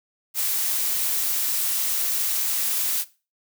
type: noise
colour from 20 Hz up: blue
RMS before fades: -24 dBFS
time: 0.34-3.05 s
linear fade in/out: 50 ms
effects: noise-tail reverb RT60 0.3 s tail -17 dB re dry